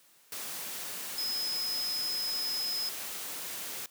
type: tone in noise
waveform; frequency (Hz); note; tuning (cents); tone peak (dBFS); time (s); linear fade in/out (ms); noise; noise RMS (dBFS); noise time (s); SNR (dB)
sine; 5100; D#8; +42; -31; 1.18-2.89; 2; white; -39; 0.32-3.86; +5
effects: white hiss -62 dBFS RMS until 3.9 s + high-pass 150 Hz 12 dB/octave